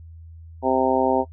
harmonic tone, 130.81 Hz, C3, in tune, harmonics 2 / 3 / 4 / 5 / 6 / 7, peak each -24 / -24 / -24 / -24 / -24 / -24 dBFS, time 0.62-1.25 s, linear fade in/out 50 ms, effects noise-tail reverb RT60 0.1 s tail -20 dB re dry + added 82 Hz sine -39 dBFS peak until 1.32 s

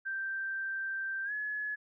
sine tone with pitch glide, 1568 to 1700.1 Hz, G6 to G#6, 0 to +40 cents, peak -33 dBFS, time 0.05-1.76 s, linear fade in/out 20 ms, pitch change +140 cents, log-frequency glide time 1.24-1.32 s, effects none

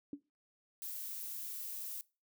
sine tone with exponential decay, 286.6 Hz, D4, 42 cents flat, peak -35 dBFS, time 0.13-0.21 s, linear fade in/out 2 ms, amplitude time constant 17 ms
violet noise, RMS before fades -43 dBFS, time 0.82-2.01 s, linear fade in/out 0 ms
effects noise-tail reverb RT60 0.3 s tail -22 dB re dry

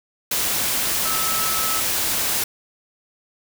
sine tone in noise, 1300 Hz, E6, 24 cents flat, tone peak -27 dBFS, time 1.05-1.8 s, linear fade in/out 5 ms, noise white, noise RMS -22 dBFS, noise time 0.31-2.44 s, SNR -8 dB, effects none

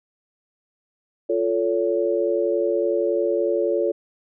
sine chord, F augmented, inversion none, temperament equal with one note detuned, 349.2 / 440 / 563.4 Hz, F4 / A4 / C#5, 0 / 0 / +28 cents, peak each -23 dBFS, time 1.29-3.92 s, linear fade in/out 10 ms, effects none

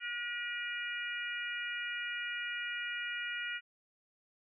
harmonic tone, 480 Hz, B4, 49 cents flat, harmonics 3 / 4 / 5 / 6, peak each -40 / -41 / -42 / -43 dBFS, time 0-3.61 s, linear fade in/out 50 ms, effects none

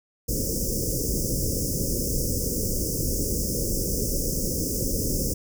pink band-stop noise, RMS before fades -26 dBFS, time 0.28-5.34 s, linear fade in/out 10 ms, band 560 to 5100 Hz, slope 96 dB/octave, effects none

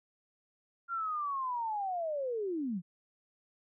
sine linear sweep, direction down, 1396.9 to 161.2 Hz, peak -32 dBFS, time 0.88-2.82 s, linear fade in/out 50 ms, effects none

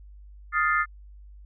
sine chord, F dominant seventh, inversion third, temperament equal, 1244.5 / 1396.9 / 1760 / 2093 Hz, Eb6 / F6 / A6 / C7, 0 / 0 / 0 / 0 cents, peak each -24 / -27 / -26 / -29 dBFS, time 0.52-0.86 s, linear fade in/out 50 ms, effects added 50 Hz sine -44 dBFS peak until 1.45 s

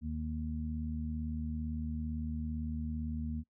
harmonic tone, 77.78 Hz, D#2, in tune, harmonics 1 / 2 / 3, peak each -37 / -44 / -38 dBFS, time 0.01-3.44 s, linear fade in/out 50 ms, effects noise-tail reverb RT60 0.1 s tail -24 dB re dry

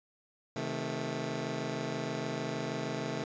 15% pulse chord, A diminished, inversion first, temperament just, 132 / 158.4 / 220 Hz, C3 / Eb3 / A3, +16 / +31 / 0 cents, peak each -32 dBFS, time 0.56-3.24 s, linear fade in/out 2 ms, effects resampled to 16000 Hz

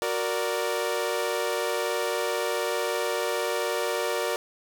sawtooth chord, Gb augmented, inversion none, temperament equal, 370 / 466.2 / 587.3 Hz, Gb4 / Bb4 / D5, 0 / 0 / 0 cents, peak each -28 / -25 / -26 dBFS, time 0.02-4.36 s, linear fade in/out 0 ms, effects none

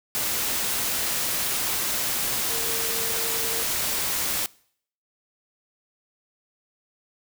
sine tone in noise, 456.1 Hz, A#4, 38 cents flat, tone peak -35 dBFS, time 2.5-3.63 s, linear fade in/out 0 ms, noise white, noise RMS -26 dBFS, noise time 0.15-4.46 s, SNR -12 dB, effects noise-tail reverb RT60 0.6 s tail -23 dB re dry

